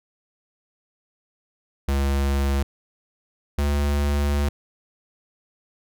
square tone pair in turn, 69.3 / 71.94 Hz, C#2 / D2, 0 / -35 cents, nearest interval minor second, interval 65 cents, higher second, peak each -20 dBFS, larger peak neither, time 1.88-2.63 / 3.58-4.49 s, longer second, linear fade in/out 5 ms, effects none

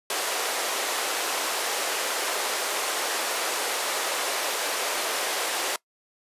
pink band-pass noise, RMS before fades -28 dBFS, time 0.1-5.76 s, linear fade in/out 2 ms, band 430 to 13000 Hz, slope 24 dB/octave, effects noise-tail reverb RT60 0.1 s tail -22 dB re dry + resampled to 32000 Hz

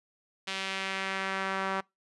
sawtooth tone with band-pass filter sweep, 192.3 Hz, G3, 33 cents flat, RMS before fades -33 dBFS, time 0.47-1.81 s, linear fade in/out 10 ms, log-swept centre 3200 to 1200 Hz, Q 1.3, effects noise-tail reverb RT60 0.2 s tail -25 dB re dry + resampled to 24000 Hz

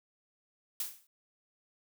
blue noise with exponential decay, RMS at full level -32 dBFS, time 0.8-1.07 s, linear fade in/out 2 ms, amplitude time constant 57 ms, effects none

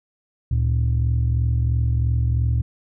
sine tone pair together, 72 / 114.99 Hz, D2 / A#2, -34 / -23 cents, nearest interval minor sixth, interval 811 cents, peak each -18 dBFS, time 0.51-2.62 s, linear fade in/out 5 ms, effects tanh soft clip ceiling -13 dBFS

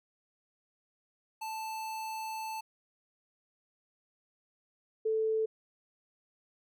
square / sine tone pair in turn, 880 / 440 Hz, A5 / A4, 0 / 0 cents, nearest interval octave, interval 1200 cents, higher first, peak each -37 / -27 dBFS, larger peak second, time 1.41-2.61 / 5.05-5.46 s, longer first, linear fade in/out 10 ms, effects none

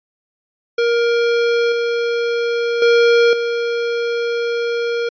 square tone with level steps, 470.1 Hz, A#4, 15 cents sharp, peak -14 / -17 / -10 / -18 dBFS, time 0.78-5.09 s, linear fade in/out 5 ms, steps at 1.72 / 2.82 / 3.33 s, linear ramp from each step 2 ms, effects resampled to 11025 Hz

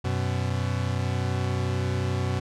40% pulse tone pair together, 93.5 / 124.81 Hz, F#2 / B2, +19 / +19 cents, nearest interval perfect fourth, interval 500 cents, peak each -26 / -27 dBFS, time 0.04-2.4 s, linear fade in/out 10 ms, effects low-pass 7000 Hz 12 dB/octave

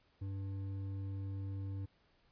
sine tone with hard clipping, 97.5 Hz, G2, 9 cents flat, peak -40 dBFS, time 0.21-1.86 s, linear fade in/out 10 ms, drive 7 dB, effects pink hiss -72 dBFS RMS until 2.31 s + resampled to 11025 Hz

